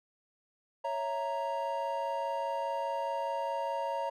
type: chord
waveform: triangle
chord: A# diminished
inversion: first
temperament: equal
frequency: 554.4 / 659.3 / 932.3 Hz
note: C#5 / E5 / A#5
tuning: 0 / 0 / 0 cents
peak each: -34 / -37 / -32 dBFS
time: 0.84-4.1 s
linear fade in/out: 10 ms
effects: none